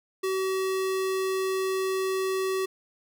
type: tone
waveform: square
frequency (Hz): 380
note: F#4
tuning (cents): +46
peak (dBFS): -26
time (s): 0.23-2.66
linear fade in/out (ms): 10
effects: none